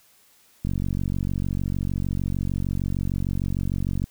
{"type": "click train", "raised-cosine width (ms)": 5, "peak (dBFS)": -14, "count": 159, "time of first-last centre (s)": [0.65, 4.041], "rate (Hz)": 46.6, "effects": ["white hiss -58 dBFS RMS until 4.1 s"]}